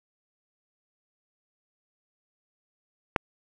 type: click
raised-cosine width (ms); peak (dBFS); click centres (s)
0.5; -6; 3.162
effects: none